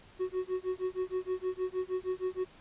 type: tone with tremolo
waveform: triangle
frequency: 370 Hz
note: F#4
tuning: in tune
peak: -26 dBFS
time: 0.19-2.45 s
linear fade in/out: 20 ms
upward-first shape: sine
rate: 6.4 Hz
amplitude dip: 100%
effects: pink hiss -57 dBFS RMS until 2.6 s + resampled to 8000 Hz